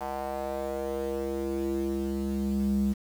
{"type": "tone with band-pass filter sweep", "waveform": "square", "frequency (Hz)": 68, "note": "C#2", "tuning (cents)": -33, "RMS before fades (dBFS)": -30, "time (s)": [0, 2.94], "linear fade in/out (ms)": 20, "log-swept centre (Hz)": [800, 190], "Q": 3.4, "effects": ["8-bit"]}